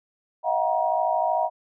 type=tone cluster; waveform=sine; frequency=635 / 698 / 751 / 949 Hz; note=D#5 / F5 / F#5 / A#5; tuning=+35 / -1 / +26 / +31 cents; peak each=-26 dBFS; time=0.43-1.5 s; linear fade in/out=50 ms; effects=none